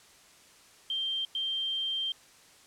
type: tone bursts at uneven times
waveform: sine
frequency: 3160 Hz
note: G7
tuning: 13 cents sharp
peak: -29 dBFS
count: 2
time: 0.9-1.25 / 1.35-2.12 s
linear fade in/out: 2 ms
effects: white hiss -57 dBFS RMS until 2.66 s + low-pass 9000 Hz 12 dB/octave